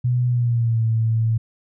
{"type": "tone with pitch glide", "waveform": "sine", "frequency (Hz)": [123.47, 112.57], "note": ["B2", "A2"], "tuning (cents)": [0, 40], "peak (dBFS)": -16, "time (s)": [0.04, 1.38], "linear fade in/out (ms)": 10, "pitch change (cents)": -160, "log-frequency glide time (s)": [0.27, 0.83], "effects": []}